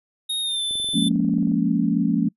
square tone with pitch glide, 3729 to 3528 Hz, A#7 to A7, 0 to +4 cents, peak -23 dBFS, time 0.29-1.09 s, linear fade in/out 10 ms, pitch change -96 cents, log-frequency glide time 0.41-0.62 s
click train, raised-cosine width 2 ms, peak -29 dBFS, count 19, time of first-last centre 0.71-1.517 s, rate 22.3 Hz
sine chord, Bb minor seventh, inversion second, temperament just, 174.81 / 209.8 / 233.1 / 279.7 Hz, F3 / Ab3 / Bb3 / Db4, +2 / +18 / 0 / +16 cents, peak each -23 dBFS, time 0.94-2.29 s, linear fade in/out 10 ms
effects noise-tail reverb RT60 0.1 s tail -25 dB re dry + resampled to 32000 Hz

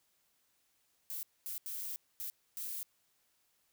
violet noise bursts at uneven times, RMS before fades -41 dBFS, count 5, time 1.1-1.23 / 1.46-1.58 / 1.66-1.96 / 2.2-2.3 / 2.57-2.83 s, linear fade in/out 0 ms, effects white hiss -75 dBFS RMS until 3.72 s

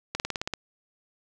slowing click train, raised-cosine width 0.2 ms, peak -12 dBFS, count 8, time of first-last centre 0.15-0.537 s, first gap 49 ms, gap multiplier 1.04, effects none

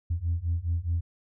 sine beating tone pair, 82.3 / 87.1 Hz, E2 / F2, -2 / -4 cents, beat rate 4.8 Hz, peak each -28 / -27 dBFS, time 0.1-1.01 s, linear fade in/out 10 ms, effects tanh soft clip ceiling -20 dBFS

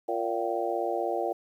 harmonic tone with a mistuned harmonic, 116.1 Hz, A#2, 7 cents flat, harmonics 3 / 4 / 5 / 6 / 7, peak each -33 / -33 / -33 / -33 / -33 dBFS, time 0.08-1.33 s, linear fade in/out 10 ms, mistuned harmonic 7, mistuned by -78 cents, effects 10-bit

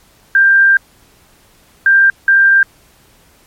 sine tone bursts at uneven times, 1586 Hz, G6, 20 cents sharp, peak -5 dBFS, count 3, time 0.35-0.77 / 1.86-2.1 / 2.28-2.63 s, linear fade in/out 2 ms, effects pink hiss -49 dBFS RMS until 3.46 s + MP3 64 kbps

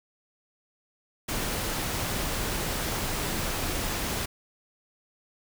pink noise, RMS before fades -30 dBFS, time 1.28-4.26 s, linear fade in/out 10 ms, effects none

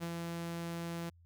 sawtooth tone with ADSR envelope, 169 Hz, E3, 43 cents sharp, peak -32 dBFS, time 0-1.1 s, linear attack 32 ms, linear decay 58 ms, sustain -2 dB, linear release 12 ms, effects added 85 Hz sine -59 dBFS peak until 1.25 s

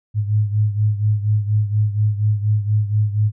sine beating tone pair, 104.7 / 108.9 Hz, G#2 / A2, +15 / -17 cents, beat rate 4.2 Hz, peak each -16 / -21 dBFS, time 0.14-3.32 s, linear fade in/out 50 ms, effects none

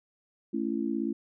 sine chord, A major, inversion none, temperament equal with one note detuned, 220 / 277.2 / 334.4 Hz, A3 / C#4 / E4, 0 / 0 / +25 cents, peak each -32 dBFS, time 0.53-1.13 s, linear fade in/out 10 ms, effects none

